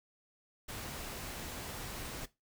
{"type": "noise", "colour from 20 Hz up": "pink", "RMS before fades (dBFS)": -43, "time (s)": [0.68, 2.26], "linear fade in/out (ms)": 10, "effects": ["noise-tail reverb RT60 0.2 s tail -17 dB re dry"]}